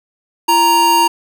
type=tone pair together; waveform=square; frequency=339.9 / 932.3 Hz; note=F4 / A#5; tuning=-47 / 0 cents; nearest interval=octave + perfect fourth; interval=1747 cents; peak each=-20 / -10 dBFS; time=0.48-1.08 s; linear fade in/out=10 ms; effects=none